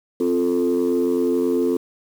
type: chord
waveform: sine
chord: F major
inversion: second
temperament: equal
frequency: 261.6 / 349.2 / 440 Hz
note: C4 / F4 / A4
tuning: 0 / 0 / 0 cents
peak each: -20 dBFS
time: 0.2-1.77 s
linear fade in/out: 5 ms
effects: tanh soft clip ceiling -12 dBFS + 7-bit